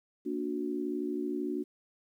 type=chord; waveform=sine; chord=Bb augmented; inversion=none; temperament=just; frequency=233.1 / 291.4 / 364.2 Hz; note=Bb3 / D4 / F#4; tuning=0 / -13 / -27 cents; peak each=-38 / -34 / -35 dBFS; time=0.25-1.64 s; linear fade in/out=20 ms; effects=11-bit